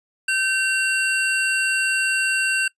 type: tone pair together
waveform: square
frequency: 1545 / 2745 Hz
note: G6 / F7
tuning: -26 / -31 cents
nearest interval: minor seventh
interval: 995 cents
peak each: -22 dBFS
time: 0.28-2.68 s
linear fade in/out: 5 ms
effects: noise-tail reverb RT60 0.1 s tail -22 dB re dry + resampled to 24000 Hz